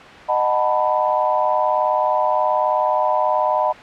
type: chord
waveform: sine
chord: B dominant seventh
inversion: first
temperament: just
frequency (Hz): 617.4 / 740.8 / 889 / 987.8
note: D#5 / F#5 / A5 / B5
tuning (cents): -14 / +2 / +18 / 0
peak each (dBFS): -20 / -22 / -22 / -20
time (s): 0.28-3.73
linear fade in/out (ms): 20
effects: white hiss -37 dBFS RMS until 3.82 s + low-pass 2000 Hz 12 dB/octave